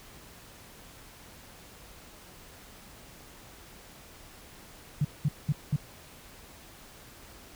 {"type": "tone bursts", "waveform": "sine", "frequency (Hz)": 146.83, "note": "D3", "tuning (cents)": 0, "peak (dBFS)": -22, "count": 4, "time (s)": [5.01, 5.762], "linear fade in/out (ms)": 5, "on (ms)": 38, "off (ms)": 200, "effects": ["pink hiss -51 dBFS RMS until 7.55 s"]}